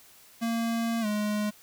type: tone with pitch glide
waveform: square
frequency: 230 to 209.7 Hz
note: A#3 to G#3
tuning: -23 to +17 cents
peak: -27 dBFS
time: 0.41-1.51 s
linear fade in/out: 20 ms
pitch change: -160 cents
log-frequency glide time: 1.01-1.06 s
effects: white hiss -55 dBFS RMS until 1.62 s